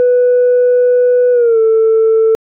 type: tone with pitch glide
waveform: sine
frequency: 493.9 to 445.1 Hz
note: B4 to A4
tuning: 0 to +20 cents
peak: -5 dBFS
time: 0-2.35 s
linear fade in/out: 0 ms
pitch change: -180 cents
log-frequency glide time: 1.32-1.6 s
effects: tanh soft clip ceiling -4 dBFS